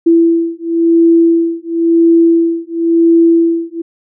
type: beating tone pair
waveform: sine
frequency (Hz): 333.1 / 334.06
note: E4 / E4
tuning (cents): +18 / +23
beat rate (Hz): 0.96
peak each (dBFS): -10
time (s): 0.06-3.82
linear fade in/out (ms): 10
effects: none